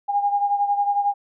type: beating tone pair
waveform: sine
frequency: 810 / 821 Hz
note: G#5 / G#5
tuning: -43 / -20 cents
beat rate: 11 Hz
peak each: -19 / -25 dBFS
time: 0.08-1.14 s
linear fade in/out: 20 ms
effects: none